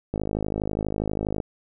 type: click train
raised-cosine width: 2 ms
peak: -13 dBFS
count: 67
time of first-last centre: 0.14-1.402 s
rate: 52.3 Hz
effects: none